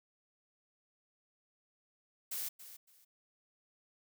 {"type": "noise with echo", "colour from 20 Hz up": "blue", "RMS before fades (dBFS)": -39, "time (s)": [2.31, 2.49], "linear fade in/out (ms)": 10, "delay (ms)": 280, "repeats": 2, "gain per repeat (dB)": -13, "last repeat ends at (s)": 3.05, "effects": []}